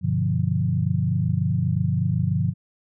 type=chord; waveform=sine; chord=G dominant seventh; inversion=none; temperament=equal; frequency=98 / 123.47 / 146.83 / 174.61 Hz; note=G2 / B2 / D3 / F3; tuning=0 / 0 / 0 / 0 cents; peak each=-25 dBFS; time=0.01-2.54 s; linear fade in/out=50 ms; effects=none